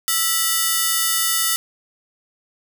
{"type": "ring-modulated tone", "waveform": "5% pulse", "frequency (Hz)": 1636, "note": "G#6", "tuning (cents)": -26, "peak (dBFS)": -3, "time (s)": [0.08, 1.56], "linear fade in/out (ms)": 0, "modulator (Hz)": 313, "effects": []}